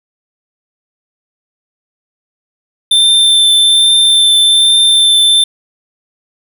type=tone with vibrato; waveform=square; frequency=3560 Hz; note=A7; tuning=20 cents sharp; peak=-6 dBFS; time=2.91-5.44 s; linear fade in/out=5 ms; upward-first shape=triangle; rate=1.2 Hz; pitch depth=12 cents each way; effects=none